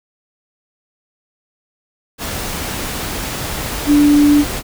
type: tone in noise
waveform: sine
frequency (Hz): 292.1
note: D4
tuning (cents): -9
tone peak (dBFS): -7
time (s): 3.86-4.45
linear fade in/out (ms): 50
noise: pink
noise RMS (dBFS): -23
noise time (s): 2.18-4.63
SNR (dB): +13
effects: none